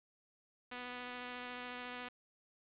5% pulse tone with vibrato, 247.1 Hz, B3, 1 cent sharp, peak -32 dBFS, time 0.71-2.09 s, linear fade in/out 10 ms, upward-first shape sine, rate 14 Hz, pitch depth 8 cents each way, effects resampled to 8000 Hz + 10-bit

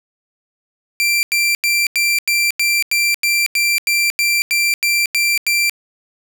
sawtooth tone bursts, 2357 Hz, D7, 6 cents sharp, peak -10 dBFS, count 15, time 1-5.696 s, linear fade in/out 0 ms, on 230 ms, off 89 ms, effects none

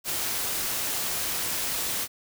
white noise, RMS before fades -29 dBFS, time 0.04-2.08 s, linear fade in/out 50 ms, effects none

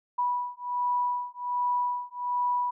sine beating tone pair, 980 / 981.3 Hz, B5 / B5, -14 / -11 cents, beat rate 1.3 Hz, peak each -29 dBFS, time 0.18-2.71 s, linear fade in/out 10 ms, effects none

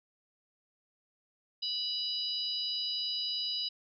harmonic tone, 983 Hz, B5, 8 cents flat, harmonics 3 / 4 / 5, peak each -38 / -36 / -35 dBFS, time 1.62-3.69 s, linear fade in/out 10 ms, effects none

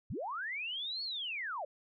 sine linear two-way sweep, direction up then down, 58.27 to 4443 to 527 Hz, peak -36 dBFS, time 0.1-1.65 s, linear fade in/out 5 ms, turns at 1.03 s, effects none

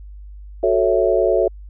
sine chord, F# minor seventh, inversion none, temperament equal, 370 / 440 / 554.4 / 659.3 Hz, F#4 / A4 / C#5 / E5, 0 / 0 / 0 / 0 cents, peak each -19 dBFS, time 0.63-1.48 s, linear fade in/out 5 ms, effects added 50 Hz sine -34 dBFS peak until 1.69 s

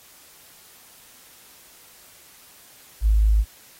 sine tone, 53.1 Hz, G#1, 39 cents sharp, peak -14 dBFS, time 3.01-3.45 s, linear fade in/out 50 ms, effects white hiss -50 dBFS RMS until 3.79 s + AAC 48 kbps

